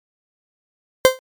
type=tone with exponential decay; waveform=40% pulse; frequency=519 Hz; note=C5; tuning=14 cents flat; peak=-3 dBFS; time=1.05-1.19 s; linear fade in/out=0 ms; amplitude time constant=30 ms; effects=MP3 96 kbps